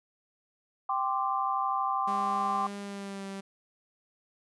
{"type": "chord", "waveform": "sine", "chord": "G suspended fourth", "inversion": "none", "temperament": "equal with one note detuned", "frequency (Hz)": [784, 1042.3, 1174.7], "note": ["G5", "C6", "D6"], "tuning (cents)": [0, -7, 0], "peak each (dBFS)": -31, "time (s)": [0.89, 2.67], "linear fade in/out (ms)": 5}
{"type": "tone with pitch glide", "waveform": "sawtooth", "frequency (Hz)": [201.5, 195.54], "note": ["G3", "G3"], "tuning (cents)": [48, -4], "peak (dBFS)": -33, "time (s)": [2.07, 3.41], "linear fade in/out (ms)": 10, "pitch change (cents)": -52, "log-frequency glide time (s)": [2.8, 3.26]}
{"effects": ["resampled to 24000 Hz"]}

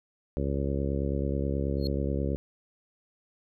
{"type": "harmonic tone", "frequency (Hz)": 69.3, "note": "C#2", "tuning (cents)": 0, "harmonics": [1, 2, 3, 4, 5, 6, 7, 8], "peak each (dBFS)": [-30, -33, -35, -36, -37, -38, -38, -39], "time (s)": [0.37, 2.36], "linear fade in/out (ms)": 0}
{"type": "tone with exponential growth", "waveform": "triangle", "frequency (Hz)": 4262, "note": "C8", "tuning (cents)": 31, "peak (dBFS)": -29, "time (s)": [1.77, 1.87], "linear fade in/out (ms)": 1, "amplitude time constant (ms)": 20}
{"effects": []}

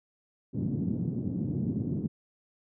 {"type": "band-pass noise", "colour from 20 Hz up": "white", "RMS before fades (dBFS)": -31, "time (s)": [0.53, 2.08], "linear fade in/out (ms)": 20, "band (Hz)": [110, 250], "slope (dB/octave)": 24, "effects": []}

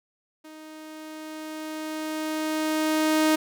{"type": "tone with level ramp", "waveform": "sawtooth", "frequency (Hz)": 311.6, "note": "D#4", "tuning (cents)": 3, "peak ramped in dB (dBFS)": [-39, -14], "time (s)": [0.44, 3.36], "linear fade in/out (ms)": 10, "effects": []}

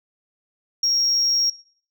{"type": "tone with amplitude modulation", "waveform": "sine", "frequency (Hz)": 5588, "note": "F8", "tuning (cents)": 0, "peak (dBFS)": -14, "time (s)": [0.83, 1.5], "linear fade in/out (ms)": 5, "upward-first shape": "sine", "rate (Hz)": 125, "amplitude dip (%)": 25, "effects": ["noise-tail reverb RT60 0.5 s tail -21 dB re dry", "tanh soft clip ceiling -14 dBFS"]}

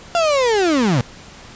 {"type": "linear sweep", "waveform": "35% pulse", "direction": "down", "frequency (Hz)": [698.5, 110], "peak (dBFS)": -12, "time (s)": [0.15, 1.01], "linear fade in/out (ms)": 0, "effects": ["pink hiss -40 dBFS RMS until 1.55 s", "resampled to 16000 Hz"]}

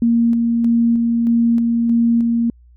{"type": "tone with tremolo", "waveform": "sine", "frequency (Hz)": 233.1, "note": "A#3", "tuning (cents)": 0, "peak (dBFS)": -11, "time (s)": [0.02, 2.5], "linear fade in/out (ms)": 2, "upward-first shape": "square", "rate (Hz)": 1.6, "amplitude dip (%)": 25, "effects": ["added 60 Hz sine -44 dBFS peak until 2.76 s"]}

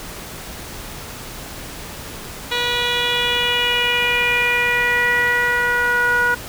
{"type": "tone with low-pass filter sweep", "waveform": "10% pulse", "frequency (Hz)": 484.6, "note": "B4", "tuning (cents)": -33, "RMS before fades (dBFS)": -18, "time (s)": [2.51, 6.35], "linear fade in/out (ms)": 10, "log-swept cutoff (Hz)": [4100, 1400], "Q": 4.5, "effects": ["pink hiss -33 dBFS RMS until 6.48 s"]}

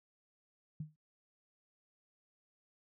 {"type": "tone with exponential decay", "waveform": "sine", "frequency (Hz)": 153.7, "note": "D#3", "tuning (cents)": -21, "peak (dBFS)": -35, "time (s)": [0.8, 0.96], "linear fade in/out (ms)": 5, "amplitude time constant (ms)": 33, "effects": ["noise-tail reverb RT60 0.2 s tail -23 dB re dry"]}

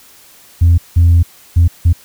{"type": "tone bursts at uneven times", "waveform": "sine", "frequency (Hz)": 85.1, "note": "F2", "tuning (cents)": -44, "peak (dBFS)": -3, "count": 4, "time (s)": [[0.61, 0.78], [0.96, 1.23], [1.56, 1.68], [1.85, 1.93]], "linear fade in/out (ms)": 10, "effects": ["tanh soft clip ceiling -3 dBFS", "white hiss -43 dBFS RMS until 2.04 s"]}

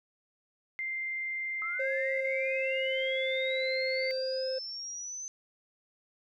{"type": "tone", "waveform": "sine", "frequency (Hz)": 2093, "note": "C7", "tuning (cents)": 0, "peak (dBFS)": -32, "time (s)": [0.79, 4.11], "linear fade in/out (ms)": 0}
{"type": "linear sweep", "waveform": "sine", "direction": "up", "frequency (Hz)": [1279, 6200], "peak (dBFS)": -37, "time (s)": [1.62, 5.28], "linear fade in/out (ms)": 0}
{"type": "tone with pitch glide", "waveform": "triangle", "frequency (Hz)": [535, 523.4], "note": ["C5", "C5"], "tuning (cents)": [38, 0], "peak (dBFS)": -29, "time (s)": [1.79, 4.59], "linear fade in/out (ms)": 10, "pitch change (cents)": -38, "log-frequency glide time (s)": [1.94, 3.76]}
{"effects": []}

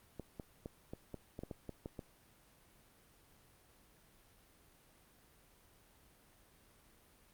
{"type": "clicks", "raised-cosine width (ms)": 2, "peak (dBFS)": -30, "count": 11, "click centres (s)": [0.197, 0.398, 0.659, 0.935, 1.143, 1.391, 1.435, 1.512, 1.693, 1.859, 1.992], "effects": ["pink hiss -66 dBFS RMS until 7.33 s", "Opus 32 kbps"]}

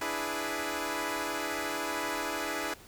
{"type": "chord", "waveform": "10% pulse", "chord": "E dominant seventh", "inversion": "third", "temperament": "equal", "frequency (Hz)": [293.7, 329.6, 415.3, 493.9], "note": ["D4", "E4", "G#4", "B4"], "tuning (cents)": [0, 0, 0, 0], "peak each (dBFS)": [-29, -28, -29, -31], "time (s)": [0.01, 2.74], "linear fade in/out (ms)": 5, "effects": ["pink hiss -53 dBFS RMS until 2.87 s"]}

